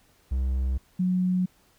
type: tone pair in turn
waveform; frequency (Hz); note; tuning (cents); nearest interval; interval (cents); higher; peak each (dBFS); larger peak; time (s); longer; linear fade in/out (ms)
triangle / sine; 64.9 / 182.82; C2 / F#3; -13 / -20; octave + tritone; 1793; second; -21; neither; 0.31-0.78 / 0.99-1.46; neither; 10
effects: pink hiss -62 dBFS RMS until 1.78 s